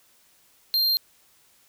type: tone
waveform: square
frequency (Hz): 4186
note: C8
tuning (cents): 0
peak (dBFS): -20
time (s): 0.74-0.97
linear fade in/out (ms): 0
effects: white hiss -60 dBFS RMS until 1.68 s